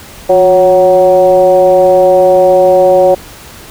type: tone with frequency modulation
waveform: sine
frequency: 554.4 Hz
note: C#5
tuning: in tune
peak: -3 dBFS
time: 0.29-3.15 s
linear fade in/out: 10 ms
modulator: 192 Hz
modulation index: 0.85
effects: pink hiss -32 dBFS RMS until 3.7 s